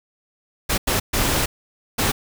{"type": "noise bursts at uneven times", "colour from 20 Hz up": "pink", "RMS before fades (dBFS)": -20, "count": 4, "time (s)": [[0.69, 0.78], [0.87, 1], [1.13, 1.46], [1.98, 2.12]], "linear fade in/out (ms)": 10, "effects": []}